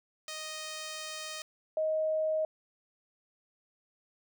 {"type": "tone pair in turn", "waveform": ["5% pulse", "sine"], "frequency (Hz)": [622.3, 627.4], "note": ["D#5", "D#5"], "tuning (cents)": [0, 14], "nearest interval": "unison", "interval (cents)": 14, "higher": "second", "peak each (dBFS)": -27, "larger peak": "neither", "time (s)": [[0.28, 1.42], [1.77, 2.45]], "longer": "first", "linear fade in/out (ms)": 2, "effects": []}